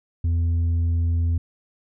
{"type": "tone with tanh clipping", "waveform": "triangle", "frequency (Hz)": 84, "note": "E2", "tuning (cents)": 33, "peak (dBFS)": -19, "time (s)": [0.24, 1.38], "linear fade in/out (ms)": 5, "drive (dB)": 8, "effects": []}